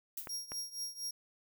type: noise with exponential decay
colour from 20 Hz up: violet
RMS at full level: -37 dBFS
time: 0.17-0.4 s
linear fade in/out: 5 ms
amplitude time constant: 48 ms
type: clicks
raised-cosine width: 0.5 ms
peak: -28 dBFS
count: 2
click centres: 0.272 / 0.519 s
type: tone with tremolo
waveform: sawtooth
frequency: 5600 Hz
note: F8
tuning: 4 cents sharp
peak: -33 dBFS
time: 0.29-1.11 s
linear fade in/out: 5 ms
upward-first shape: triangle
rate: 4.2 Hz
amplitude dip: 90%
effects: none